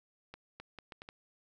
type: accelerating click train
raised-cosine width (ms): 0.3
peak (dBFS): -30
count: 6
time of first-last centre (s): 0.34-1.089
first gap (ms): 260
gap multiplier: 0.72
effects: none